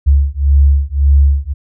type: beating tone pair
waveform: sine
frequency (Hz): 69.3 / 71.1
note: C#2 / C#2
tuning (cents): 0 / +45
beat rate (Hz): 1.8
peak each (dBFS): -10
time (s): 0.06-1.54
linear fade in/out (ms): 20
effects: none